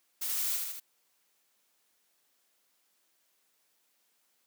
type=noise with echo; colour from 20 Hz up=blue; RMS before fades=-34 dBFS; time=0.21-0.57 s; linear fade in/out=10 ms; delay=77 ms; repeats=3; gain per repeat=-3 dB; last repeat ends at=0.801 s; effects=white hiss -73 dBFS RMS until 4.46 s + high-pass 200 Hz 12 dB/octave